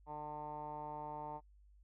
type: tone with low-pass filter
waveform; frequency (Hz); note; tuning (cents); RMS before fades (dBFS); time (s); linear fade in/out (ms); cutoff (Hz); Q
10% pulse; 150; D3; +37; -45; 0.06-1.41; 50; 900; 6.7
effects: noise-tail reverb RT60 0.1 s tail -25 dB re dry + added 50 Hz sine -61 dBFS peak until 1.83 s